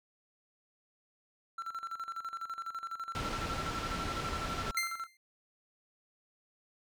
triangle tone with tremolo, 1348 Hz, E6, 38 cents sharp, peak -34 dBFS, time 1.58-5.07 s, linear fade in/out 5 ms, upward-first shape square, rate 12 Hz, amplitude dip 75%
pink low-pass noise, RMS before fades -38 dBFS, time 3.15-4.71 s, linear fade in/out 0 ms, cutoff 4900 Hz, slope 12 dB/octave
sawtooth tone with exponential decay, 2093 Hz, C7, in tune, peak -24 dBFS, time 4.77-5.17 s, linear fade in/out 2 ms, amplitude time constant 86 ms
effects none

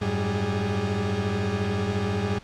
40% pulse tone cluster, 91.6 / 105.9 / 194.8 / 412.4 Hz, F#2 / G#2 / G3 / G#4, -17 / +34 / -11 / -12 cents, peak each -30 / -28 / -28 / -30 dBFS, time 0.01-2.39 s, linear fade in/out 10 ms, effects pink hiss -50 dBFS RMS until 2.43 s + low-pass 5000 Hz 12 dB/octave

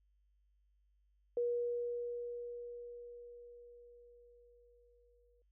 sine tone with exponential decay, 480 Hz, B4, 49 cents flat, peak -31 dBFS, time 1.37-5.42 s, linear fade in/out 2 ms, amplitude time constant 880 ms, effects added 50 Hz sine -70 dBFS peak until 5.51 s

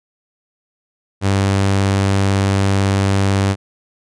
sawtooth tone, 98 Hz, G2, in tune, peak -9 dBFS, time 1.21-3.56 s, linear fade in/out 50 ms, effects resampled to 22050 Hz

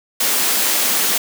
white high-pass noise, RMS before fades -17 dBFS, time 0.2-1.18 s, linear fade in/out 5 ms, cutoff 180 Hz, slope 48 dB/octave, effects none

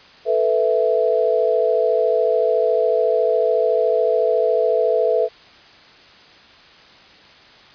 sine chord, A suspended second, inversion none, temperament equal, 440 / 493.9 / 659.3 Hz, A4 / B4 / E5, 0 / 0 / 0 cents, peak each -19 dBFS, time 0.25-5.29 s, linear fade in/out 50 ms, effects white hiss -46 dBFS RMS until 7.74 s + resampled to 11025 Hz

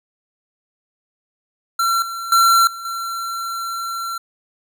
square tone with level steps, 1359 Hz, F6, 48 cents flat, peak -16 / -26 / -11 / -30 / -24 dBFS, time 1.79-4.18 s, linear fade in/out 5 ms, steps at 2.02 / 2.32 / 2.67 / 2.85 s, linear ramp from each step 2 ms, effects none

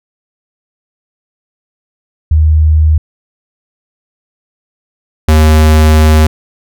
sine / square tone pair in turn, 77.7 / 77.7 Hz, D#2 / D#2, -2 / -2 cents, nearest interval unison, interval 0 cents, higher neither, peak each -4 dBFS, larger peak neither, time 2.31-2.98 / 5.28-6.27 s, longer second, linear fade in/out 5 ms, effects none

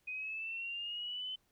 sine linear sweep, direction up, 2489 to 3056 Hz, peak -38 dBFS, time 0.07-1.36 s, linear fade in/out 10 ms, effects pink hiss -75 dBFS RMS until 1.51 s

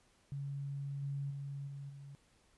sine tone with level steps, 140 Hz, C#3, 18 cents sharp, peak -38 / -36 / -40 / -43 / -48 dBFS, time 0.32-2.15 s, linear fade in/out 0 ms, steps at 1.02 / 1.3 / 1.67 / 1.89 s, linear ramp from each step 10 ms, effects pink hiss -70 dBFS RMS until 2.57 s + resampled to 24000 Hz

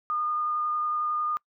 sine tone with vibrato, 1219 Hz, D#6, 36 cents flat, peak -25 dBFS, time 0.1-1.37 s, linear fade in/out 0 ms, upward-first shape sine, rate 11 Hz, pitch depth 9 cents each way, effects noise-tail reverb RT60 0.1 s tail -25 dB re dry

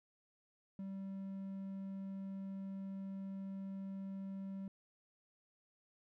triangle tone, 193.9 Hz, G3, 19 cents flat, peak -40 dBFS, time 0.79-4.68 s, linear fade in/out 2 ms, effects none

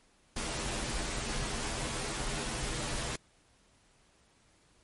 pink noise with comb filter, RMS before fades -35 dBFS, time 0.36-3.16 s, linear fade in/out 5 ms, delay 11 ms, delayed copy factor -0.9, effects pink hiss -66 dBFS RMS until 4.83 s + MP3 48 kbps

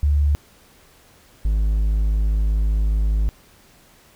sine / triangle tone pair in turn, 72.7 / 52.5 Hz, D2 / G#1, -17 / +19 cents, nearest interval tritone, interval 564 cents, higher first, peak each -14 dBFS, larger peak neither, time 0.03-0.35 / 1.45-3.29 s, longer second, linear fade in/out 0 ms, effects pink hiss -52 dBFS RMS until 4.15 s

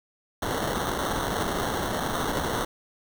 white noise with sample-and-hold, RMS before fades -28 dBFS, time 0.42-2.65 s, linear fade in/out 5 ms, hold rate 2450 Hz, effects none

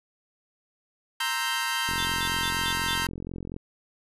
20% pulse chord, C dominant seventh, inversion third, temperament equal, 932.3 / 1046.5 / 1318.5 / 1568 Hz, Bb5 / C6 / E6 / G6, 0 / 0 / 0 / 0 cents, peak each -26 / -29 / -29 / -25 dBFS, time 1.2-3.07 s, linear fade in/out 5 ms
click train, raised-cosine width 3 ms, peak -23 dBFS, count 75, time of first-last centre 1.89-3.564 s, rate 44.2 Hz
triangle tone bursts, 3520 Hz, A7, in tune, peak -30 dBFS, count 5, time 1.98-2.95 s, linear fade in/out 10 ms, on 74 ms, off 150 ms
effects resampled to 32000 Hz

